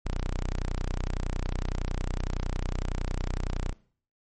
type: tone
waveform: sawtooth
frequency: 30.87 Hz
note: B0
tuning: in tune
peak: -24 dBFS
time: 0.05-3.73 s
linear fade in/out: 10 ms
effects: noise-tail reverb RT60 0.5 s tail -20 dB re dry + MP3 32 kbps